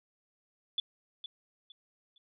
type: tone with echo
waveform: sine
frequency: 3463 Hz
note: A7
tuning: 28 cents flat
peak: -28 dBFS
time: 0.78-0.8 s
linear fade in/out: 2 ms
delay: 460 ms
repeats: 3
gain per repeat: -11 dB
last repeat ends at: 2.18 s
effects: none